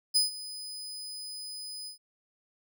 35% pulse tone with ADSR envelope, 5000 Hz, D#8, 8 cents sharp, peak -19 dBFS, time 0.14-1.98 s, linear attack 22 ms, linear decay 140 ms, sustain -18 dB, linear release 110 ms, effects none

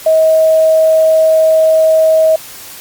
sine tone, 637 Hz, D#5, 41 cents sharp, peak -5 dBFS, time 0.06-2.36 s, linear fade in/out 5 ms, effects white hiss -31 dBFS RMS until 2.8 s + MP3 96 kbps

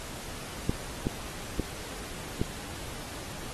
clicks, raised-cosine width 3 ms, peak -13 dBFS, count 4, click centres 0.695 / 1.069 / 1.597 / 2.415 s, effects pink hiss -41 dBFS RMS until 3.53 s + AAC 32 kbps

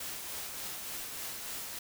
white noise with tremolo, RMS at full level -39 dBFS, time 0-1.79 s, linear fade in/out 5 ms, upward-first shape triangle, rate 3.4 Hz, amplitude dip 35%, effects none

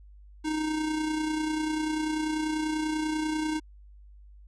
square tone with amplitude modulation, 310.2 Hz, D#4, 5 cents flat, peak -26 dBFS, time 0.44-3.6 s, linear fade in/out 20 ms, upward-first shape sine, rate 30.2 Hz, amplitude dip 40%, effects added 50 Hz sine -48 dBFS peak until 4.47 s + resampled to 22050 Hz

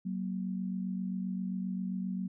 sine tone pair together, 187.53 / 235.1 Hz, F#3 / A#3, +24 / +15 cents, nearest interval major third, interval 391 cents, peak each -33 / -39 dBFS, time 0.05-2.28 s, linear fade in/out 10 ms, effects none

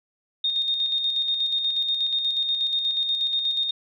sine tone with tremolo, 3684 Hz, A#7, 21 cents flat, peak -20 dBFS, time 0.44-3.71 s, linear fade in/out 5 ms, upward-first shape square, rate 8.3 Hz, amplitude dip 40%, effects none

